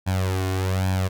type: tone with flanger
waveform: sawtooth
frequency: 94 Hz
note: F#2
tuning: 28 cents sharp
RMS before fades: -23 dBFS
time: 0.06-1.09 s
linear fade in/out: 20 ms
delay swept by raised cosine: 1.2 to 2.8 ms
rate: 1.2 Hz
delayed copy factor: +0.75
effects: none